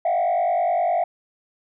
sine tone with frequency modulation, 698.5 Hz, F5, in tune, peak -16 dBFS, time 0.05-1.04 s, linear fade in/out 5 ms, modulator 49.7 Hz, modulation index 1.2, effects tanh soft clip ceiling -16 dBFS

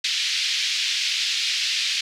white band-pass noise, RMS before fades -24 dBFS, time 0.04-2.01 s, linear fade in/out 5 ms, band 2300 to 4900 Hz, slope 24 dB/octave, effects none

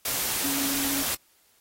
sine tone in noise, 277.5 Hz, C#4, 2 cents sharp, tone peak -31 dBFS, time 0.44-1.03 s, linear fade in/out 5 ms, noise white, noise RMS -28 dBFS, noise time 0.05-1.15 s, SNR -6 dB, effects white hiss -63 dBFS RMS until 1.6 s + AAC 48 kbps

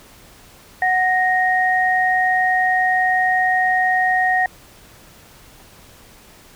sine tone pair together, 740 / 1864.7 Hz, F#5 / A#6, 0 / 0 cents, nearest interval octave + major third, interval 1600 cents, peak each -17 dBFS, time 0.82-4.46 s, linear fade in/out 2 ms, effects pink hiss -46 dBFS RMS until 6.55 s

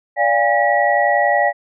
sine tone cluster, 581 / 701 / 812 / 1928 Hz, D5 / F5 / G#5 / B6, -19 / +6 / -39 / -42 cents, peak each -18 dBFS, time 0.16-1.53 s, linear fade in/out 50 ms, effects none

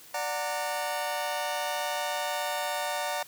sawtooth chord, D augmented, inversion none, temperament just, 587.3 / 734.2 / 917.7 Hz, D5 / F#5 / A#5, 0 / -14 / -27 cents, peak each -30 dBFS, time 0.14-3.23 s, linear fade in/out 5 ms, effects white hiss -51 dBFS RMS until 3.27 s + high-pass 80 Hz 12 dB/octave

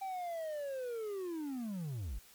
triangle linear sweep, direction down, 784 to 41.2 Hz, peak -35 dBFS, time 0.01-2.19 s, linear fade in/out 10 ms, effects white hiss -60 dBFS RMS until 2.34 s + MP3 96 kbps

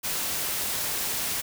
white noise, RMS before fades -29 dBFS, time 0.03-1.42 s, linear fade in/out 20 ms, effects none

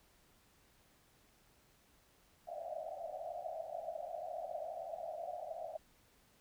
pink band-pass noise, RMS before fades -44 dBFS, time 2.47-5.78 s, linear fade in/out 20 ms, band 600 to 730 Hz, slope 96 dB/octave, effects pink hiss -69 dBFS RMS until 6.4 s

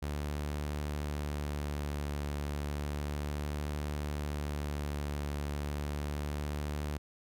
sawtooth tone with vibrato, 73.3 Hz, D2, 3 cents flat, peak -30 dBFS, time 0.02-6.98 s, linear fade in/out 10 ms, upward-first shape triangle, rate 0.33 Hz, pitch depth 17 cents each way, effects none

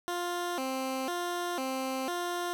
15% pulse tone with vibrato, 303.9 Hz, D#4, 41 cents flat, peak -25 dBFS, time 0.08-2.53 s, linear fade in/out 0 ms, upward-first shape square, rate 1 Hz, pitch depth 250 cents each way, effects none

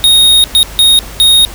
square tone bursts at uneven times, 3729 Hz, A#7, in tune, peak -4 dBFS, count 4, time 0.04-0.44 / 0.55-0.63 / 0.79-0.99 / 1.2-1.45 s, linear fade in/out 0 ms, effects added 50 Hz sine -27 dBFS peak until 1.54 s + pink hiss -29 dBFS RMS until 1.54 s

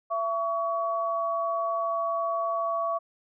sine tone pair together, 670.7 / 1128 Hz, E5 / C#6, +30 / +30 cents, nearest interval major sixth, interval 900 cents, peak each -28 dBFS, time 0.1-2.99 s, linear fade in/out 20 ms, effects none

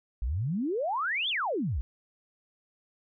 sine exponential two-way sweep, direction up then down, 51.91 to 3613 to 51.91 Hz, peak -27 dBFS, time 0.22-1.81 s, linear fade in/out 0 ms, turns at 1.29 s, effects none

